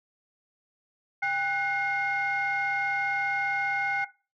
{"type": "tone cluster", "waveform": "sine", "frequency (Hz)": [797, 1485, 2138], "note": ["G5", "F#6", "C7"], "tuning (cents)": [28, 6, 37], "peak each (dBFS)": [-29, -28, -27], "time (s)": [1.22, 4.05], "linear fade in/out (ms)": 10, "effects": ["noise-tail reverb RT60 0.3 s tail -17 dB re dry", "tanh soft clip ceiling -19 dBFS"]}